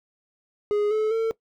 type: tone with pitch steps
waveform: triangle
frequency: 415.3 / 432.4 / 450.3 Hz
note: G#4 / A4 / A4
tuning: 0 / -30 / +40 cents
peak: -18 dBFS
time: 0.71-1.31 s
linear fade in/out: 0 ms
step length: 200 ms
effects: noise-tail reverb RT60 0.1 s tail -19 dB re dry